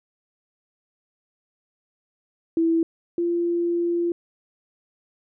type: tone pair in turn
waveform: sine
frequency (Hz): 329.6 / 343.8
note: E4 / F4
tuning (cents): 0 / -27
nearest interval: minor second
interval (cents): 73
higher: second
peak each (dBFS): -17 / -20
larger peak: first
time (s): 2.57-2.83 / 3.18-4.12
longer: second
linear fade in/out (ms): 2
effects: none